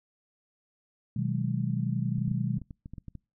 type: chord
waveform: sine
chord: G# minor seventh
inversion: first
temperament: just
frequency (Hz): 124.59 / 155.74 / 186.89 / 207.7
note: B2 / D#3 / F#3 / G#3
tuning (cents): +16 / +2 / +18 / 0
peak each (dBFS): -30 / -32 / -33 / -34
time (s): 1.16-2.59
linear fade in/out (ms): 5
type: clicks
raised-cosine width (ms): 5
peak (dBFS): -29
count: 11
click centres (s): 2.18 / 2.279 / 2.316 / 2.578 / 2.617 / 2.708 / 2.859 / 2.936 / 2.982 / 3.083 / 3.153
effects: noise-tail reverb RT60 0.3 s tail -26 dB re dry